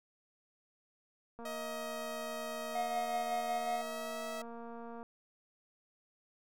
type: click train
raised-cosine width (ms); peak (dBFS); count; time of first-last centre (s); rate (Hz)
1; -35; 849; 1.39-5.029; 233
type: tone with pitch glide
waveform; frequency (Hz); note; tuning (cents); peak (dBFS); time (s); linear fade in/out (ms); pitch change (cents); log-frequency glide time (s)
sawtooth; 631 to 649.5; D#5 to E5; +24 to -26; -36; 1.45-4.42; 5; +50; 3.46-4.23
type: tone with tremolo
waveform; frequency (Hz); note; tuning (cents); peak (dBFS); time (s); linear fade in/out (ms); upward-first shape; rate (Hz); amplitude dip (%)
triangle; 716; F5; +43; -30; 2.75-3.82; 5; sine; 5.4; 50
effects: none